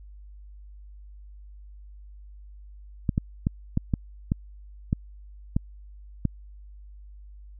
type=clicks; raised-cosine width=5 ms; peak=-10 dBFS; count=9; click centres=3.092 / 3.179 / 3.469 / 3.774 / 3.938 / 4.319 / 4.929 / 5.565 / 6.253 s; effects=added 50 Hz sine -43 dBFS peak until 7.59 s